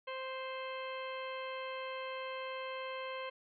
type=harmonic tone; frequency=523.3 Hz; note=C5; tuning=in tune; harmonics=1 / 2 / 3 / 4 / 5 / 6 / 8; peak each=-42 / -44 / -51 / -49 / -50 / -51 / -61 dBFS; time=0.07-3.3 s; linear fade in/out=10 ms; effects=none